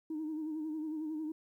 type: tone with vibrato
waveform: sine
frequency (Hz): 310.9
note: D#4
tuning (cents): -1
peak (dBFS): -34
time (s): 0.1-1.32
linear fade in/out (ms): 5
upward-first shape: sine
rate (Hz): 11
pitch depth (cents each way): 54
effects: tanh soft clip ceiling -32 dBFS + 12-bit